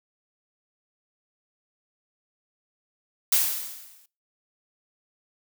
blue noise with exponential decay, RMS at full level -18 dBFS, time 3.32-4.06 s, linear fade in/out 5 ms, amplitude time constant 160 ms, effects noise-tail reverb RT60 0.3 s tail -22 dB re dry

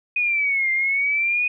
sine exponential two-way sweep, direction down then up, 2489 to 2093 to 2489 Hz, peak -18 dBFS, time 0.16-1.48 s, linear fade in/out 5 ms, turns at 0.71 s, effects none

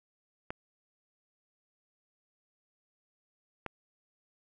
clicks, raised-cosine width 0.5 ms, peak -21 dBFS, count 2, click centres 0.505 / 3.663 s, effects none

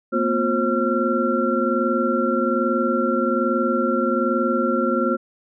sine tone cluster, 228.7 / 249.9 / 356.3 / 534 / 1366 Hz, A#3 / B3 / F4 / C5 / F6, -33 / +21 / +35 / +35 / -39 cents, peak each -24 dBFS, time 0.12-5.17 s, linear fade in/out 20 ms, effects none

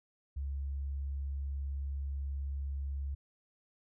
sine tone, 69.3 Hz, C#2, in tune, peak -34 dBFS, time 0.36-3.15 s, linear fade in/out 10 ms, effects none

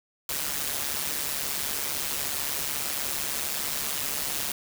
white noise with amplitude modulation, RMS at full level -27 dBFS, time 0.29-4.52 s, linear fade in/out 2 ms, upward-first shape sine, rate 143 Hz, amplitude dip 70%, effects none

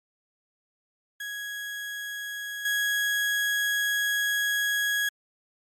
35% pulse tone with level steps, 1661.2 Hz, G#6, in tune, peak -31 / -22 dBFS, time 1.2-5.09 s, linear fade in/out 5 ms, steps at 2.65 s, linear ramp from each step 5 ms, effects MP3 64 kbps

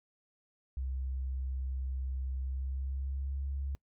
sine tone with pitch glide, 65.41 to 68.78 Hz, C2 to C#2, 0 to -13 cents, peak -33 dBFS, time 0.77-3.75 s, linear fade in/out 0 ms, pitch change +87 cents, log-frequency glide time 2.4-3.45 s, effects noise-tail reverb RT60 0.1 s tail -24 dB re dry

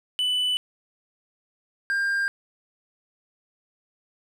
triangle tone pair in turn, 2987 / 1598.8 Hz, F#7 / G6, +16 / +34 cents, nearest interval major seventh, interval 1082 cents, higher first, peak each -20 dBFS, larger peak neither, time 0.19-0.57 / 1.9-2.28 s, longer neither, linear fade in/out 0 ms, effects none

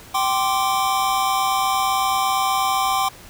square chord, G suspended fourth, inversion none, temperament equal with one note detuned, 775.9 / 1046.5 / 1174.7 Hz, G5 / C6 / D6, -18 / 0 / 0 cents, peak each -22 / -23 / -25 dBFS, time 0.14-3.09 s, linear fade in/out 10 ms, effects pink hiss -43 dBFS RMS until 3.29 s

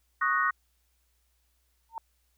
sine chord, D# minor seventh, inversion third, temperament equal, 1108.7 / 1244.5 / 1480 / 1864.7 Hz, C#6 / D#6 / F#6 / A#6, 0 / 0 / 0 / 0 cents, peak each -29 dBFS, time 0.21-0.51 s, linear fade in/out 10 ms
sine tone with exponential growth, 908 Hz, A#5, 46 cents flat, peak -29 dBFS, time 1.89-1.98 s, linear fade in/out 1 ms, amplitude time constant 19 ms
effects added 60 Hz sine -70 dBFS peak until 2.37 s + white hiss -74 dBFS RMS until 2.37 s

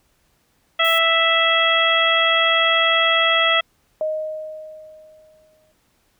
harmonic tone, 659.3 Hz, E5, in tune, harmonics 1 / 2 / 3 / 4 / 5, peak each -22 / -20 / -20 / -23 / -19 dBFS, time 0.79-3.61 s, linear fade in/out 10 ms
violet noise, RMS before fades -32 dBFS, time 0.84-0.99 s, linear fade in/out 10 ms
sine tone with exponential decay, 622.3 Hz, D#5, in tune, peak -18 dBFS, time 4.01-5.72 s, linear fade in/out 1 ms, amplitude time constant 370 ms
effects pink hiss -63 dBFS RMS until 6.19 s

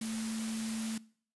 sine tone in noise, 222.2 Hz, A3, 17 cents sharp, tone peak -35 dBFS, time 0.01-0.98 s, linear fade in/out 5 ms, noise white, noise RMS -42 dBFS, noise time 0.01-0.98 s, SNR +4 dB, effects noise-tail reverb RT60 0.5 s tail -21 dB re dry + resampled to 24000 Hz

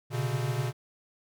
square tone cluster, 121.2 / 133.4 / 141.3 Hz, B2 / C3 / C#3, -32 / +34 / +34 cents, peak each -31 / -37 / -33 dBFS, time 0.1-0.73 s, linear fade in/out 50 ms, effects none

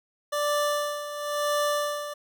25% pulse tone with tremolo, 587.3 Hz, D5, in tune, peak -19 dBFS, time 0.32-2.14 s, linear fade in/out 10 ms, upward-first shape sine, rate 0.97 Hz, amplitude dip 70%, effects none

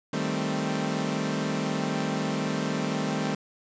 sawtooth chord, A half-diminished seventh, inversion second, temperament equal, 155.56 / 196 / 220 / 261.6 Hz, Eb3 / G3 / A3 / C4, 0 / 0 / 0 / 0 cents, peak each -28 dBFS, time 0.13-3.35 s, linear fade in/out 5 ms, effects resampled to 16000 Hz + 8-bit

